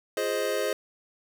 square chord, F minor seventh, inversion none, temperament equal with one note detuned, 349.2 / 417.2 / 523.3 / 622.3 Hz, F4 / Ab4 / C5 / Eb5, 0 / +8 / 0 / 0 cents, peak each -37 / -31 / -31 / -32 dBFS, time 0.17-0.73 s, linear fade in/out 2 ms, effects none

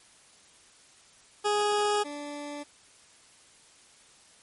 20% pulse tone pair in turn, 415.3 / 291.3 Hz, G#4 / D4, 0 / -14 cents, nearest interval tritone, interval 614 cents, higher first, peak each -19 / -31 dBFS, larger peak first, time 1.44-2.04 / 2.04-2.64 s, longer neither, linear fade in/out 20 ms, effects white hiss -57 dBFS RMS until 4.42 s + MP3 48 kbps

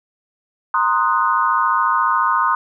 sine chord, C half-diminished seventh, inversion third, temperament equal, 932.3 / 1046.5 / 1244.5 / 1480 Hz, Bb5 / C6 / Eb6 / Gb6, 0 / 0 / 0 / 0 cents, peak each -21 / -18 / -18 / -23 dBFS, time 0.74-2.55 s, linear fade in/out 2 ms, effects none

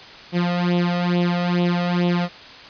sawtooth tone with flanger, 175.8 Hz, F3, 12 cents sharp, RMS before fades -20 dBFS, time 0.32-2.29 s, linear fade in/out 50 ms, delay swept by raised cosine 0.3 to 1.6 ms, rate 2.3 Hz, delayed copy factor +0.8, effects white hiss -40 dBFS RMS until 2.69 s + resampled to 11025 Hz

